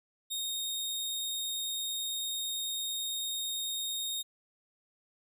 sawtooth tone, 3709 Hz, A#7, 9 cents flat, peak -30 dBFS, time 0.3-4.23 s, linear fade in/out 20 ms, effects none

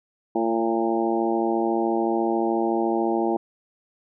harmonic tone with a mistuned harmonic, 113.9 Hz, A#2, 40 cents flat, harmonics 2 / 3 / 4 / 5 / 6 / 7 / 8, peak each -28 / -23 / -31 / -32 / -30 / -28 / -34 dBFS, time 0.35-3.37 s, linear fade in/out 5 ms, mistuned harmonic 7, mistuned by +20 cents, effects none

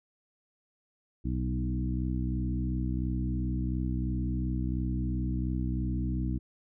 harmonic tone with a mistuned harmonic, 62.9 Hz, B1, 32 cents sharp, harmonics 1 / 2 / 3 / 4 / 5, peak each -31 / -34 / -36 / -37 / -38 dBFS, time 1.24-6.39 s, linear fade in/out 20 ms, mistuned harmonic 2, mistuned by -16 cents, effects none

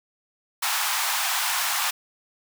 pink high-pass noise, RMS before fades -25 dBFS, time 0.62-1.91 s, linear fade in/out 10 ms, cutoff 770 Hz, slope 48 dB/octave, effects none

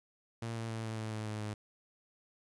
sawtooth tone with pitch steps, 114.9 / 113.58 / 112.28 / 110.99 / 109.71 / 108.45 / 107.21 / 105.97 Hz, A#2 / A#2 / A2 / A2 / A2 / A2 / A2 / G#2, -25 / -45 / +36 / +16 / -5 / -25 / -44 / +35 cents, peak -33 dBFS, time 0.42-1.54 s, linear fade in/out 5 ms, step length 140 ms, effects resampled to 24000 Hz + 12-bit

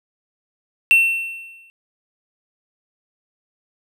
triangle tone with exponential decay, 2700 Hz, E7, 41 cents sharp, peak -6 dBFS, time 0.91-1.7 s, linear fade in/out 0 ms, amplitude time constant 170 ms, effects none

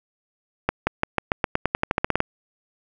accelerating click train, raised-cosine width 0.5 ms, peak -4 dBFS, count 16, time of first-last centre 0.69-2.204 s, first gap 180 ms, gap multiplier 0.91, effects none

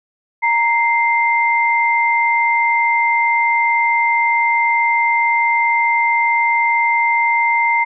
sine tone pair together, 932.3 / 2093 Hz, A#5 / C7, 0 / 0 cents, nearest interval octave + major second, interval 1400 cents, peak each -15 dBFS, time 0.42-7.85 s, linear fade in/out 20 ms, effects none

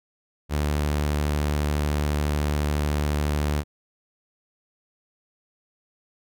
sawtooth tone, 74 Hz, D2, 14 cents sharp, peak -18 dBFS, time 0.49-3.64 s, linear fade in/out 50 ms, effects none

